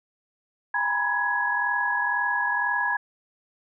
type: tone cluster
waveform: sine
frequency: 816 / 957 / 999 / 1673 Hz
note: G#5 / A#5 / B5 / G#6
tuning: -31 / +45 / +20 / +12 cents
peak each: -32 / -29 / -31 / -24 dBFS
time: 0.74-2.97 s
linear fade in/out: 5 ms
effects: none